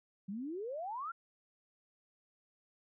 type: exponential sweep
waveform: sine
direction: up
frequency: 185 to 1416 Hz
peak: -38 dBFS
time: 0.28-1.12 s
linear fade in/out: 10 ms
effects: none